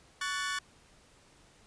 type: chord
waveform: sawtooth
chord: F# minor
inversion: second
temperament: equal with one note detuned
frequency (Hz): 1122.3 / 1480 / 1760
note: C#6 / F#6 / A6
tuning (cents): +21 / 0 / 0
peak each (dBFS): -33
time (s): 0.21-0.59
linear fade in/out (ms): 5
effects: pink hiss -61 dBFS RMS until 1.66 s + resampled to 22050 Hz